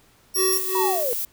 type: tone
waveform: 5% pulse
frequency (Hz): 5588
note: F8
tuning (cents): 0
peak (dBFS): -15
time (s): 0.34-0.59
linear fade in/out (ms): 20
type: tone with tremolo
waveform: square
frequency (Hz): 376.3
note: F#4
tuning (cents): +29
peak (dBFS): -21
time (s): 0.35-1.07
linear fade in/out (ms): 50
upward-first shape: sine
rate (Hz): 2.6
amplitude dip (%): 85
type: noise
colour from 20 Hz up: violet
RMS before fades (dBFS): -27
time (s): 0.52-1.25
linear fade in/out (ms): 2
type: linear sweep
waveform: sine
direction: down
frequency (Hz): 991 to 458.3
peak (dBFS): -23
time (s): 0.75-1.13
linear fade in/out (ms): 0
effects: pink hiss -57 dBFS RMS until 1.32 s